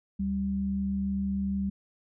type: tone pair together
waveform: sine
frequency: 73.42 / 196 Hz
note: D2 / G3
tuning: 0 / 0 cents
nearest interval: octave + perfect fourth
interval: 1700 cents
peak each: -36 / -27 dBFS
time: 0.19-1.7 s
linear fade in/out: 10 ms
effects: none